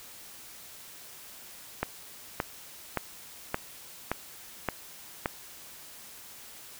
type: click train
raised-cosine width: 0.5 ms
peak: -12 dBFS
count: 7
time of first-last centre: 1.83-5.259 s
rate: 1.75 Hz
effects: white hiss -48 dBFS RMS until 6.79 s

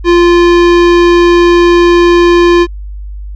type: tone with hard clipping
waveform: sine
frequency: 347.1 Hz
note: F4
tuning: 11 cents flat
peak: -5 dBFS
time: 0.04-2.67 s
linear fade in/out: 50 ms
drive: 18 dB
effects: added 50 Hz sine -20 dBFS peak until 3.35 s + resampled to 22050 Hz

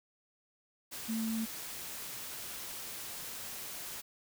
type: tone in noise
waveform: sine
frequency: 223.5 Hz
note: A3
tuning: 27 cents sharp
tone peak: -32 dBFS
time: 1.08-1.46 s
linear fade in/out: 20 ms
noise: white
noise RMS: -43 dBFS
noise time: 0.91-4.02 s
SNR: +8 dB
effects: none

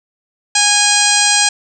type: harmonic tone with a mistuned harmonic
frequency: 824 Hz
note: G#5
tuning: 14 cents flat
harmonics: 1 / 2 / 3 / 4 / 5 / 6 / 7 / 8 / 9 / 10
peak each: -19 / -19 / -19 / -19 / -19 / -19 / -19 / -19 / -19 / -19 dBFS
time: 0.55-1.49 s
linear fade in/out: 5 ms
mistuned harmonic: 4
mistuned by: -37 cents
effects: none

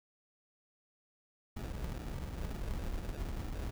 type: noise with sample-and-hold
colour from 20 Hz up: brown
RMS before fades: -39 dBFS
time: 1.56-3.71 s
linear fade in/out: 10 ms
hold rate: 1050 Hz
effects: none

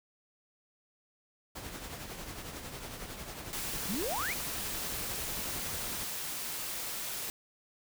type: noise with tremolo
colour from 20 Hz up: pink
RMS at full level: -41 dBFS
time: 1.55-6.04 s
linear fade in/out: 10 ms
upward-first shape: triangle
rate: 11 Hz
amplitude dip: 50%
type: noise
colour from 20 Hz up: white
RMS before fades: -38 dBFS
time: 3.53-7.3 s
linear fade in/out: 0 ms
type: exponential sweep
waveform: sine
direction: up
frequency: 164.81 to 2600 Hz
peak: -33 dBFS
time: 3.88-4.34 s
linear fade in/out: 20 ms
effects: none

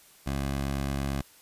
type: tone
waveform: 15% pulse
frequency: 68.8 Hz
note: C#2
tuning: 12 cents flat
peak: -22 dBFS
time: 0.26-1.22 s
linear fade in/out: 10 ms
effects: white hiss -56 dBFS RMS until 1.41 s + resampled to 32000 Hz

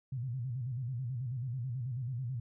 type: tone with vibrato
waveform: sine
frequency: 124.8 Hz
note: B2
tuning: 19 cents sharp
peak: -34 dBFS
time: 0.12-2.4 s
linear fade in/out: 5 ms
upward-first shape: square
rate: 9.2 Hz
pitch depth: 110 cents each way
effects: none

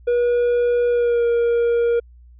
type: tone with pitch glide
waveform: triangle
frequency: 482.2 to 471.2 Hz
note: B4 to A#4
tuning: -41 to +19 cents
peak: -13 dBFS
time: 0.07-2 s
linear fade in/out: 10 ms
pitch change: -40 cents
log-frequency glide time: 0.89-1.25 s
effects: added 60 Hz sine -43 dBFS peak until 2.39 s + resampled to 8000 Hz

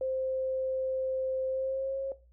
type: tone with pitch glide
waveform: sine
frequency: 523.3 to 540.5 Hz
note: C5 to C#5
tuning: 0 to -44 cents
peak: -29 dBFS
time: 0.01-2.12 s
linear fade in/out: 2 ms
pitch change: +56 cents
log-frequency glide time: 1.48-1.98 s
effects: noise-tail reverb RT60 0.3 s tail -17 dB re dry + added 60 Hz sine -57 dBFS peak until 2.32 s

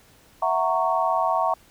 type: chord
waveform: sine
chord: F# dominant seventh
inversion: third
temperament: equal with one note detuned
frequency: 659.3 / 740 / 923.8 / 1108.7 Hz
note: E5 / F#5 / A#5 / C#6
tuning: 0 / 0 / -16 / 0 cents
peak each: -25 dBFS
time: 0.42-1.54 s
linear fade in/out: 5 ms
effects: pink hiss -55 dBFS RMS until 1.7 s

